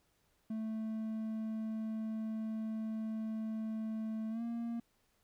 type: tone with pitch glide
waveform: triangle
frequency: 220 to 233.1 Hz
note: A3 to A#3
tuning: 0 to 0 cents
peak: -34 dBFS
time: 0.5-4.8 s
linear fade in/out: 5 ms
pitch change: +100 cents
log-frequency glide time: 4.3-4.42 s
effects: pink hiss -75 dBFS RMS until 5.23 s